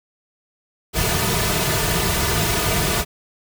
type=noise with comb filter; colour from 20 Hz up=pink; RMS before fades=-20 dBFS; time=0.93-3.05 s; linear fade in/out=50 ms; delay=3.7 ms; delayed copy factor=-0.8; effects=none